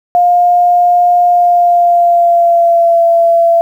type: tone with pitch glide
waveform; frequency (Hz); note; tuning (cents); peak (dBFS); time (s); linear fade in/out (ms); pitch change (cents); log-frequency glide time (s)
sine; 707 to 675.5; F5 to E5; +21 to +42; -5; 0.15-3.61; 0; -79; 1.27-3.03
effects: 7-bit